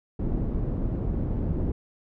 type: low-pass noise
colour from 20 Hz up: pink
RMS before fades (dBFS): -27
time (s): 0.19-1.72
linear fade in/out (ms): 5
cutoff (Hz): 310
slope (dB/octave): 12
effects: none